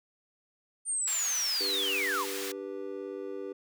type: linear sweep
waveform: sine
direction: down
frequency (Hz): 9000 to 805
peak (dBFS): -28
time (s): 0.85-2.26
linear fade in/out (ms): 50
type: high-pass noise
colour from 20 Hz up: pink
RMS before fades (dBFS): -38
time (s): 1.07-2.52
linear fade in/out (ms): 5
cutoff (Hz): 1500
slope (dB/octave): 12
type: chord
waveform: triangle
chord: G major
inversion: second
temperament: just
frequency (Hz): 294 / 392 / 490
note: D4 / G4 / B4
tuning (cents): +2 / 0 / -14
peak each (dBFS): -41 / -36 / -39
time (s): 1.6-3.53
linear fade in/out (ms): 10
effects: none